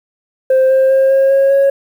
sine tone with pitch steps, 523.3 / 528.8 / 534.3 / 539.9 / 545.5 / 551.2 Hz, C5 / C5 / C5 / C#5 / C#5 / C#5, 0 / +18 / +36 / -46 / -28 / -10 cents, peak -5 dBFS, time 0.5-1.7 s, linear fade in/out 5 ms, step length 200 ms, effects tanh soft clip ceiling -6 dBFS + 7-bit

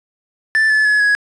triangle tone with pitch steps, 1762 / 1730.7 / 1700 / 1669.8 Hz, A6 / A6 / G#6 / G#6, +2 / -29 / +40 / +9 cents, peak -9 dBFS, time 0.55-1.15 s, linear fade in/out 0 ms, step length 150 ms, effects resampled to 24000 Hz + 7-bit

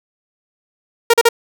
sawtooth tone bursts, 466.2 Hz, A#4, in tune, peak -3 dBFS, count 3, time 1.1-1.289 s, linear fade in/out 5 ms, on 37 ms, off 39 ms, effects none

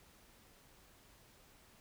silence, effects pink hiss -64 dBFS RMS until 1.8 s

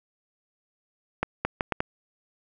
accelerating click train, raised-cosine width 0.5 ms, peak -9 dBFS, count 5, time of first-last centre 1.23-1.805 s, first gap 220 ms, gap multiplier 0.72, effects none

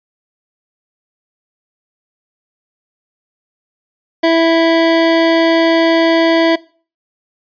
square tone pair together, 329.6 / 659.3 Hz, E4 / E5, 0 / 0 cents, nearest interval octave, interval 1200 cents, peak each -12 dBFS, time 4.23-6.56 s, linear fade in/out 10 ms, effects noise-tail reverb RT60 0.4 s tail -22 dB re dry + resampled to 11025 Hz

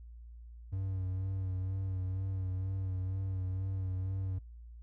triangle tone with vibrato, 94.5 Hz, F#2, 37 cents sharp, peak -31 dBFS, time 0.72-4.39 s, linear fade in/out 10 ms, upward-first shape sine, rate 2.1 Hz, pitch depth 32 cents each way, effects noise-tail reverb RT60 0.2 s tail -22 dB re dry + added 58 Hz sine -47 dBFS peak until 4.82 s

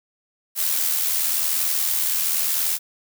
blue noise with amplitude modulation, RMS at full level -20 dBFS, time 0.55-2.79 s, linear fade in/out 50 ms, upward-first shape sine, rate 80.9 Hz, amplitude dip 45%, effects none

